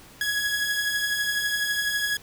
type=beating tone pair; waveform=sawtooth; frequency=1661.2 / 1673.2 Hz; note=G#6 / G#6; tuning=0 / +12 cents; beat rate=12 Hz; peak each=-28 / -21 dBFS; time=0.21-2.17 s; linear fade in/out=2 ms; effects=pink hiss -49 dBFS RMS until 2.22 s